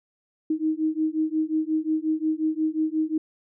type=beating tone pair; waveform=sine; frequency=311.1 / 316.7 Hz; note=D#4 / D#4; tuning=0 / +31 cents; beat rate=5.6 Hz; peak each=-25 dBFS; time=0.5-3.18 s; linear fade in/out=5 ms; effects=none